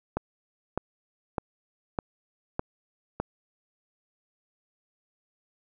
click train, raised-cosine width 1 ms, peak -13 dBFS, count 6, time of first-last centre 0.17-3.2 s, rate 1.65 Hz, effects none

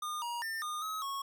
square tone with pitch steps, 1216 / 950 / 1801 / 1220 / 1277 / 1101 Hz, D#6 / A#5 / A6 / D#6 / D#6 / C#6, -40 / +33 / +40 / -34 / +45 / -12 cents, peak -36 dBFS, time 0.02-1.22 s, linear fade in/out 5 ms, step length 200 ms, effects none

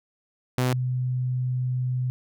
sawtooth / sine tone pair in turn, 126.5 / 126.5 Hz, B2 / B2, +42 / +42 cents, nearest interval unison, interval 0 cents, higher neither, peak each -17 / -23 dBFS, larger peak first, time 0.58-0.73 / 0.73-2.1 s, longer second, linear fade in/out 0 ms, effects none

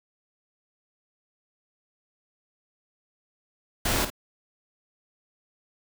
pink noise with echo, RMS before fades -25 dBFS, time 3.85-4.05 s, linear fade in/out 5 ms, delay 52 ms, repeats 1, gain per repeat -10 dB, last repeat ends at 4.102 s, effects none

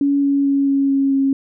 sine tone with pitch steps, 281.7 / 279.8 / 277.8 / 275.9 / 274 / 272.1 Hz, C#4 / C#4 / C#4 / C#4 / C#4 / C#4, +28 / +16 / +4 / -8 / -20 / -32 cents, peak -13 dBFS, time 0.01-1.33 s, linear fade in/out 2 ms, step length 220 ms, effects none

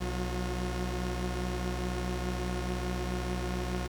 sawtooth tone cluster, 62.3 / 182.1 / 357.4 Hz, B1 / F#3 / F4, +16 / -27 / +40 cents, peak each -29 / -33 / -35 dBFS, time 0-3.88 s, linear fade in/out 20 ms, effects low-pass 9000 Hz 12 dB/octave + 9-bit

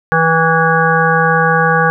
harmonic tone with a mistuned harmonic, 162.9 Hz, E3, 20 cents flat, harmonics 1 / 3 / 5 / 7 / 9 / 10, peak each -16 / -16 / -16 / -16 / -16 / -16 dBFS, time 0.12-1.9 s, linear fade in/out 0 ms, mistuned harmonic 10, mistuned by +21 cents, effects none

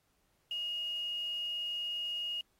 sine tone with quantisation, 2866 Hz, F7, 44 cents sharp, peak -34 dBFS, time 0.51-2.41 s, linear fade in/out 2 ms, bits 9, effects pink hiss -75 dBFS RMS until 2.59 s + AAC 48 kbps

